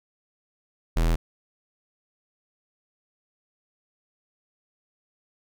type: tone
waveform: square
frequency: 41.2 Hz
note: E1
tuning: in tune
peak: -20 dBFS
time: 0.96-1.16 s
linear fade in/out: 10 ms
effects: none